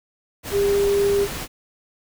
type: tone in noise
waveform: sine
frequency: 401.4 Hz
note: G4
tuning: 41 cents sharp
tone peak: -16 dBFS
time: 0.51-1.28 s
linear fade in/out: 50 ms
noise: pink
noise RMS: -30 dBFS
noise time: 0.43-1.48 s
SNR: +11 dB
effects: none